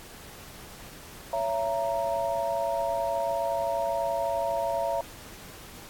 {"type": "chord", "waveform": "sine", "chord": "A# diminished", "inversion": "first", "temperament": "just", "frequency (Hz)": [559.4, 671.3, 932.3], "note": ["C#5", "E5", "A#5"], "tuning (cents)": [16, 31, 0], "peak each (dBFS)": [-31, -28, -31], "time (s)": [1.33, 5.01], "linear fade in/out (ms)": 2, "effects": ["pink hiss -46 dBFS RMS until 5.89 s", "AAC 64 kbps"]}